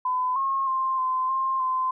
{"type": "tone with pitch steps", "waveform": "sine", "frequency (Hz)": [1010, 1081, 1053, 1032, 1058, 1033], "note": ["B5", "C#6", "C6", "C6", "C6", "C6"], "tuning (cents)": [39, -44, 11, -24, 19, -22], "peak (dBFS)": -22, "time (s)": [0.05, 1.91], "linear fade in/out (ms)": 5, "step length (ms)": 310, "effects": []}